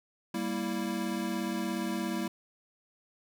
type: chord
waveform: square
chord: E diminished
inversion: first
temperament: equal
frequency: 196 / 233.1 / 329.6 Hz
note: G3 / Bb3 / E4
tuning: 0 / 0 / 0 cents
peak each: -36 / -36 / -36 dBFS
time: 0.34-2.28 s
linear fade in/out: 5 ms
effects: none